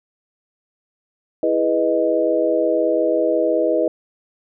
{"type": "chord", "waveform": "sine", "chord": "E major seventh", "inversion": "none", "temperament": "equal", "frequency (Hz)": [329.6, 415.3, 493.9, 622.3], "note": ["E4", "G#4", "B4", "D#5"], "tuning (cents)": [0, 0, 0, 0], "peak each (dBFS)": [-21, -24, -20, -19], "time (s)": [1.43, 3.88], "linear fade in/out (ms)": 2, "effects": []}